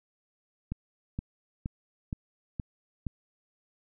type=click train; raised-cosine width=5 ms; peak=-20 dBFS; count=6; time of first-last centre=0.72-3.067 s; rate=2.13 Hz; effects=none